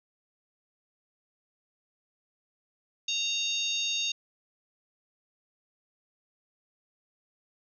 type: harmonic tone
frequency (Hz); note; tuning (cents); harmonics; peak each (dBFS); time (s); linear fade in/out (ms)
924; A#5; -16; 3 / 4 / 5 / 6 / 7; -33 / -30 / -38 / -43 / -36; 3.08-4.12; 5
effects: none